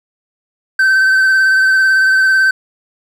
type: tone with vibrato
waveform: triangle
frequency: 1543 Hz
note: G6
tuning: 28 cents flat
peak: -6 dBFS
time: 0.79-2.51 s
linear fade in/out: 5 ms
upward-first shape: sine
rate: 18 Hz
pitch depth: 20 cents each way
effects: none